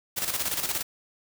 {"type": "noise with tremolo", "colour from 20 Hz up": "white", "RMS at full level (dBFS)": -27, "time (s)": [0.16, 0.83], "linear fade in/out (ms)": 20, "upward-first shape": "square", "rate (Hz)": 17, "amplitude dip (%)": 60, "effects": []}